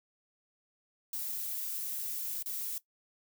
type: noise with dropouts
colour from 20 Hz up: violet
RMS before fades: -37 dBFS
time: 1.13-2.78 s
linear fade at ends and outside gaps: 2 ms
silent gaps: 2.426-2.459 s
effects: noise-tail reverb RT60 0.1 s tail -17 dB re dry